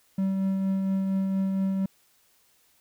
triangle tone with tremolo, 192.4 Hz, G3, 32 cents flat, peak -20 dBFS, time 0.18-1.86 s, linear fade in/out 5 ms, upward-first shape triangle, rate 4.3 Hz, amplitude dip 30%, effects white hiss -64 dBFS RMS until 2.8 s

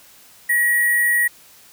sine tone with sample-and-hold, 1906 Hz, A#6, 38 cents sharp, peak -14 dBFS, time 0.49-1.28 s, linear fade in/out 10 ms, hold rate 11025 Hz, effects white hiss -48 dBFS RMS until 1.72 s

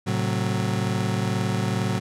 35% pulse chord, F# diminished, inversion first, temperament just, 111 / 133.2 / 185 Hz, A2 / C3 / F#3, +16 / +31 / 0 cents, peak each -24 / -27 / -25 dBFS, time 0.06-2 s, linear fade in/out 20 ms, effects low-pass 10000 Hz 12 dB/octave

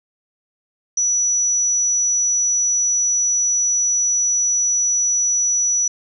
sine tone, 5900 Hz, F#8, 6 cents flat, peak -15 dBFS, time 0.97-5.88 s, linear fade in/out 5 ms, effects none

